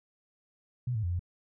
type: tone with pitch steps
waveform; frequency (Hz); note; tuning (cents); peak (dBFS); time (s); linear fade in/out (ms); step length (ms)
sine; 123.7 / 109.2 / 87.2 / 88.5; B2 / A2 / F2 / F2; +3 / -13 / -2 / +23; -28; 0.87-1.194; 5; 81
effects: none